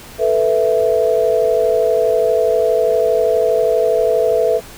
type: chord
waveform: sine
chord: A suspended second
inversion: none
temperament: equal with one note detuned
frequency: 441.5 / 493.9 / 659.3 Hz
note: A4 / B4 / E5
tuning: +6 / 0 / 0 cents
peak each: -16 dBFS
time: 0.18-4.61 s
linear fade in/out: 50 ms
effects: pink hiss -37 dBFS RMS until 4.77 s